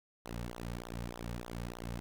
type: tone with flanger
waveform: sawtooth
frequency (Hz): 58.9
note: A#1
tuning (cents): +19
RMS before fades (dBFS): -42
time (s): 0.25-2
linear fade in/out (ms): 0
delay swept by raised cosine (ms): 0.4 to 3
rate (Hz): 3.3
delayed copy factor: -0.95
effects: none